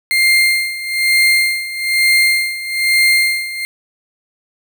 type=tone with tremolo; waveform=35% pulse; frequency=2107 Hz; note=C7; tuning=12 cents sharp; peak=-7 dBFS; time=0.11-3.65 s; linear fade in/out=0 ms; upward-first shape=sine; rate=1.1 Hz; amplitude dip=80%; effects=none